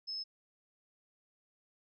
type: tone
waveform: sine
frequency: 5200 Hz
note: E8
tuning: 24 cents flat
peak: -37 dBFS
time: 0.07-0.24 s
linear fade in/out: 20 ms
effects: none